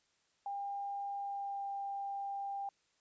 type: tone with pitch glide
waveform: sine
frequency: 801 to 795.5 Hz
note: G5 to G5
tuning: +37 to +25 cents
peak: -37 dBFS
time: 0.46-2.69 s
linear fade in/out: 2 ms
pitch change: -12 cents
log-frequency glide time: 1.2-1.66 s
effects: white hiss -75 dBFS RMS until 3 s + resampled to 16000 Hz